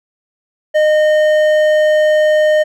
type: tone with hard clipping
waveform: sine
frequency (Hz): 613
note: D#5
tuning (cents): -26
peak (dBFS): -10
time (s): 0.74-2.64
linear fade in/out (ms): 20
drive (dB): 8
effects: none